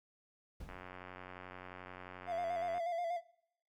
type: noise with exponential decay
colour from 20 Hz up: brown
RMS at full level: -44 dBFS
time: 0.6-1.01 s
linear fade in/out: 5 ms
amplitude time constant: 89 ms
type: click train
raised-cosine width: 0.5 ms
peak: -33 dBFS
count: 192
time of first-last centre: 0.69-2.78 s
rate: 91.4 Hz
type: tone with vibrato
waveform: triangle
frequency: 687 Hz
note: F5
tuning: 29 cents flat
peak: -33 dBFS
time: 2.26-3.21 s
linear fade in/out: 50 ms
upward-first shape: square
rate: 8.3 Hz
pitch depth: 45 cents each way
effects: noise-tail reverb RT60 0.7 s tail -20 dB re dry